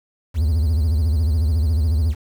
triangle tone with vibrato, 78.4 Hz, D#2, 14 cents sharp, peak -13 dBFS, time 0.34-2.15 s, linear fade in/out 50 ms, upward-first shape sine, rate 14 Hz, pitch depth 180 cents each way, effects 7-bit

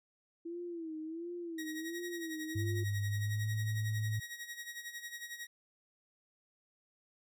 sine tone with vibrato, 330.7 Hz, E4, 6 cents sharp, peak -39 dBFS, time 0.45-2.84 s, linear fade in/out 10 ms, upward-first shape sine, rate 1.4 Hz, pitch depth 100 cents each way
sawtooth tone with tremolo, 1895 Hz, A#6, 28 cents sharp, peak -37 dBFS, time 1.58-5.47 s, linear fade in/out 5 ms, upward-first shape sine, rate 11 Hz, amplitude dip 70%
sine tone with pitch glide, 102.1 to 108.17 Hz, G#2 to A2, -29 to -29 cents, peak -32 dBFS, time 2.55-4.2 s, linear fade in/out 10 ms, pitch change +100 cents, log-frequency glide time 3.04-3.52 s
effects none

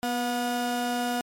35% pulse tone pair together, 244.7 / 723 Hz, B3 / F#5, -16 / -40 cents, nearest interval octave + perfect fifth, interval 1876 cents, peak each -27 dBFS, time 0.03-1.21 s, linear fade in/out 0 ms, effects MP3 64 kbps

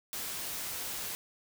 white noise, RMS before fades -38 dBFS, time 0.13-1.15 s, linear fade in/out 0 ms, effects none

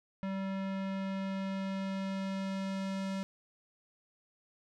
square tone with low-pass filter sweep, 193.1 Hz, G3, 26 cents flat, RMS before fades -36 dBFS, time 0.23-3.23 s, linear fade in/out 0 ms, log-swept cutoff 2400 to 6600 Hz, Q 0.79, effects none

